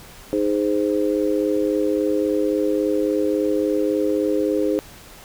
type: harmonic tone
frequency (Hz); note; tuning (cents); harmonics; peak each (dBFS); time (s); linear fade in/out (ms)
103.6; G#2; -4; 3 / 4 / 5; -21 / -22 / -23; 0.33-4.79; 0
effects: pink hiss -43 dBFS RMS until 5.24 s